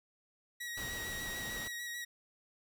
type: tone with vibrato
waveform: sawtooth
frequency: 1908 Hz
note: A#6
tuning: 40 cents sharp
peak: -36 dBFS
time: 0.6-2.05 s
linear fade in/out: 10 ms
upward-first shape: square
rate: 6.7 Hz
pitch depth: 18 cents each way
type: noise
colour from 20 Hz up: pink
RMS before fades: -45 dBFS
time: 0.77-1.68 s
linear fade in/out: 5 ms
effects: none